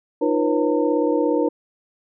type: tone cluster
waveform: sine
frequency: 305.4 / 342.4 / 481.9 / 541 / 909 Hz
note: D#4 / F4 / B4 / C#5 / A#5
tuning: -32 / -34 / -43 / -42 / -44 cents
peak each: -21 / -24 / -21 / -25 / -29 dBFS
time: 0.21-1.49 s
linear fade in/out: 10 ms
effects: none